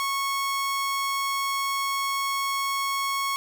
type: tone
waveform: sawtooth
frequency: 1101 Hz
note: C#6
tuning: 12 cents flat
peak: -21 dBFS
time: 0-3.36 s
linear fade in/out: 0 ms
effects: none